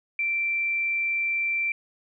sine tone, 2348 Hz, D7, 1 cent flat, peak -23 dBFS, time 0.19-1.72 s, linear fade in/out 2 ms, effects none

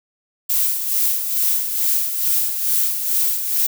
violet noise with tremolo, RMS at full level -17 dBFS, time 0.49-3.67 s, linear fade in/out 10 ms, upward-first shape sine, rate 2.3 Hz, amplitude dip 55%, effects none

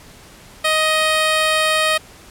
10% pulse tone, 626 Hz, D#5, 10 cents sharp, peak -6 dBFS, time 0.64-1.98 s, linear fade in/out 10 ms, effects pink hiss -43 dBFS RMS until 2.3 s + low-pass 12000 Hz 12 dB/octave

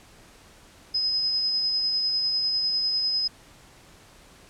sine tone with tremolo, 5060 Hz, D#8, 28 cents sharp, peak -21 dBFS, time 0.94-3.28 s, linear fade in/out 10 ms, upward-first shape sine, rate 10 Hz, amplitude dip 25%, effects pink hiss -52 dBFS RMS until 4.49 s + low-pass 10000 Hz 12 dB/octave

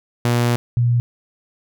sawtooth / sine tone pair in turn, 120 / 120 Hz, B2 / B2, -49 / -49 cents, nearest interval unison, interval 0 cents, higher neither, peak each -11 / -13 dBFS, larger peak first, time 0.25-0.56 / 0.77-1 s, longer first, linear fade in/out 0 ms, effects none

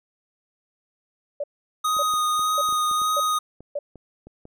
sine tone bursts, 578 Hz, D5, 28 cents flat, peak -24 dBFS, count 5, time 1.4-3.79 s, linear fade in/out 5 ms, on 38 ms, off 550 ms
square tone with vibrato, 1244.5 Hz, D#6, in tune, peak -21 dBFS, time 1.84-3.39 s, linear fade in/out 10 ms, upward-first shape sine, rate 1.7 Hz, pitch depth 13 cents each way
clicks, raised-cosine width 2 ms, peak -30 dBFS, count 11, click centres 1.967 / 2.138 / 2.394 / 2.689 / 2.726 / 2.913 / 3.017 / 3.606 / 3.957 / 4.27 / 4.454 s
effects none

